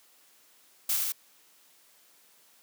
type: noise with echo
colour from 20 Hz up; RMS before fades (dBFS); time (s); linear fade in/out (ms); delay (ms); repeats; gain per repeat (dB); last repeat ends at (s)
blue; -27; 0.89-0.97; 5; 76; 2; -2; 1.122
effects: white hiss -61 dBFS RMS until 2.62 s + high-pass 200 Hz 12 dB/octave